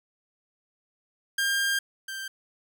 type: tone pair in turn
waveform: sawtooth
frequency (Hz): 1603 / 1571.8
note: G6 / G6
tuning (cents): +38 / +4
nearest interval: unison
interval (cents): 34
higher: first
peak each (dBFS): -20 / -30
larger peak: first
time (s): 1.38-1.79 / 2.08-2.28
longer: first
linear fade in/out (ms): 5
effects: none